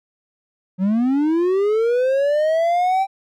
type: linear sweep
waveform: triangle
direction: up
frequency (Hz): 179.5 to 784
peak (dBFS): -13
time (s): 0.78-3.07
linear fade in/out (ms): 50
effects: none